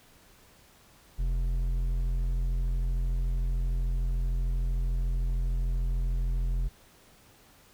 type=tone with hard clipping; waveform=triangle; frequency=43.36 Hz; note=F1; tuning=12 cents flat; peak=-27 dBFS; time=1.18-6.69 s; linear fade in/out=20 ms; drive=10 dB; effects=pink hiss -58 dBFS RMS until 7.73 s